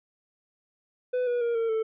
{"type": "tone with pitch steps", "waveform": "triangle", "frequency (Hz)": [500, 484.9, 470.3, 456.1, 442.4], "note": ["B4", "B4", "A#4", "A#4", "A4"], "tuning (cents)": [21, -32, 15, -38, 9], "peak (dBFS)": -22, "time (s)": [1.13, 1.83], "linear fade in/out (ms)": 10, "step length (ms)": 140, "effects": ["resampled to 8000 Hz"]}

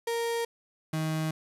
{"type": "tone pair in turn", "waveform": "35% pulse", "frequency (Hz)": [465.2, 157.68], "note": ["A#4", "D#3"], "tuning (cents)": [-4, 23], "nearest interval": "octave + perfect fifth", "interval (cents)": 1873, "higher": "first", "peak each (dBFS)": -26, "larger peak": "neither", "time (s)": [[0.07, 0.45], [0.93, 1.31]], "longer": "neither", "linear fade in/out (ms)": 5, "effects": ["resampled to 32000 Hz", "9-bit"]}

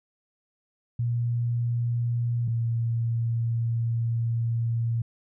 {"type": "tone pair in turn", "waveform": "sine", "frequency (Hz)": [118.9, 115.98], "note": ["A#2", "A#2"], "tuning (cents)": [35, -8], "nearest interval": "unison", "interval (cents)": 43, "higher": "first", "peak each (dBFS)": [-23, -23], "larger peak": "neither", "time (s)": [[0.99, 2.48], [2.48, 5.02]], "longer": "second", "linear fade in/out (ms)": 5, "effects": []}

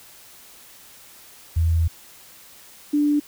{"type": "tone pair in turn", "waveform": "sine", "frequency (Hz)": [82.41, 293.7], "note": ["E2", "D4"], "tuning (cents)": [0, 0], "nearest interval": "octave + minor seventh", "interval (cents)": 2200, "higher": "second", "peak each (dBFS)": -16, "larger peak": "neither", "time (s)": [[1.56, 1.88], [2.93, 3.2]], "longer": "first", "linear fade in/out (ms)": 10, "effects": ["white hiss -47 dBFS RMS until 3.27 s"]}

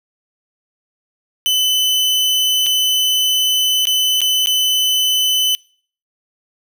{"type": "tone with dropouts", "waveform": "40% pulse", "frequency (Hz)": 3019, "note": "F#7", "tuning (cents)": 34, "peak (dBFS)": -12, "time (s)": [1.46, 5.55], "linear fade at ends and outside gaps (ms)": 0, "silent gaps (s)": [[2.662, 2.666], [3.854, 3.87], [4.206, 4.216], [4.46, 4.471]], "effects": ["noise-tail reverb RT60 0.5 s tail -26 dB re dry"]}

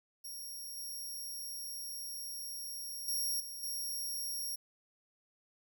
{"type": "tone with level steps", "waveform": "10% pulse", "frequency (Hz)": 5588, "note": "F8", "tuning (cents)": 0, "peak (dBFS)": [-37, -35, -27, -37, -31], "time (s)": [0.24, 4.56], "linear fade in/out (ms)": 10, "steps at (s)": [0.77, 3.08, 3.4, 3.63], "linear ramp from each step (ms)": 2, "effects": []}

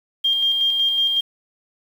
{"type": "tone with tremolo", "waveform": "sine", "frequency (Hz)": 3205, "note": "G7", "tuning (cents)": 38, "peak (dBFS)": -15, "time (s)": [0.24, 1.21], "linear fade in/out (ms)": 10, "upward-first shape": "square", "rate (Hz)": 5.4, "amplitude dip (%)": 30, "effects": ["7-bit"]}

